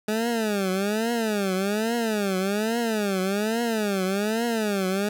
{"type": "tone with vibrato", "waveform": "20% pulse", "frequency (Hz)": 210, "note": "G#3", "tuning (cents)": 19, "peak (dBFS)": -18, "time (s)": [0.08, 5.09], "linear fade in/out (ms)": 5, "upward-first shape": "triangle", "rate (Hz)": 1.2, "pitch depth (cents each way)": 230, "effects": []}